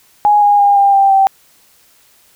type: tone with pitch steps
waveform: sine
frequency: 830.6 / 819.6 / 808.8 / 798.1 / 787.6 / 777.2 Hz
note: G#5 / G#5 / G#5 / G5 / G5 / G5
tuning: 0 / -23 / -46 / +31 / +8 / -15 cents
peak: -6 dBFS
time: 0.25-1.27 s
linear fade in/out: 0 ms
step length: 170 ms
effects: white hiss -50 dBFS RMS until 2.35 s